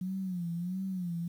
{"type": "tone with vibrato", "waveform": "sine", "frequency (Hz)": 180, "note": "F#3", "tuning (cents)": -47, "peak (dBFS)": -32, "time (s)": [0.01, 1.28], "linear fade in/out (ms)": 5, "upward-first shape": "sine", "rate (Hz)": 1.5, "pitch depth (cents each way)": 110, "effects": ["10-bit"]}